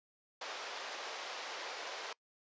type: band-pass noise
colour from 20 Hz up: pink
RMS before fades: -44 dBFS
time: 0.41-2.13 s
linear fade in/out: 5 ms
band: 480 to 5800 Hz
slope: 24 dB/octave
effects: noise-tail reverb RT60 0.1 s tail -24 dB re dry + resampled to 16000 Hz